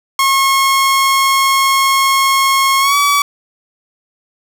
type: tone with pitch glide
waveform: sawtooth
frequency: 1085 to 1142.2 Hz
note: C#6 to D6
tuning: -37 to -49 cents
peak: -6 dBFS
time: 0.19-3.22 s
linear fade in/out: 2 ms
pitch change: +88 cents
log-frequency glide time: 2.8-2.96 s
effects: none